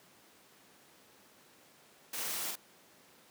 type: noise with echo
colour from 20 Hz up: white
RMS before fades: -39 dBFS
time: 2.13-2.51 s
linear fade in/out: 5 ms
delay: 46 ms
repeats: 1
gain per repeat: -2 dB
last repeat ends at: 2.556 s
effects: pink hiss -61 dBFS RMS until 3.3 s + high-pass 200 Hz 12 dB/octave